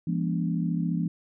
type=tone cluster; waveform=sine; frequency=169.7 / 203.8 / 239.2 / 287.8 Hz; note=F3 / G#3 / A#3 / D4; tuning=-49 / -32 / +45 / -35 cents; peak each=-26 / -33 / -32 / -34 dBFS; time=0.07-1.08 s; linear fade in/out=5 ms; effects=none